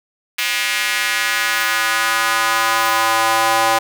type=tone with high-pass filter sweep; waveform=square; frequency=112.6 Hz; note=A2; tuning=40 cents sharp; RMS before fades=-17 dBFS; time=0.38-3.79 s; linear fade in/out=10 ms; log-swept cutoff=2300 to 800 Hz; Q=1.9; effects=none